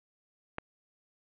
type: click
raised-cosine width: 0.5 ms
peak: -19 dBFS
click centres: 0.584 s
effects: resampled to 8000 Hz + 8-bit